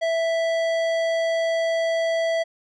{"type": "tone with tanh clipping", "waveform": "sine", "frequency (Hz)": 659.3, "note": "E5", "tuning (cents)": 0, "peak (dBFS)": -22, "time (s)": [0.01, 2.44], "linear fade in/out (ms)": 20, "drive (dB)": 15, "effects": []}